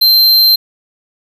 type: tone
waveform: square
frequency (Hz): 4134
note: C8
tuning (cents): -22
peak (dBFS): -6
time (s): 0.01-0.56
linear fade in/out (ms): 10
effects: 8-bit